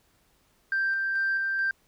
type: tone with tremolo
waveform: sine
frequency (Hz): 1574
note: G6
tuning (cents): +7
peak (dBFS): -22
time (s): 0.72-1.71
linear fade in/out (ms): 2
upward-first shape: square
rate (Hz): 2.3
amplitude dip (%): 25
effects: tanh soft clip ceiling -20 dBFS + pink hiss -66 dBFS RMS until 1.87 s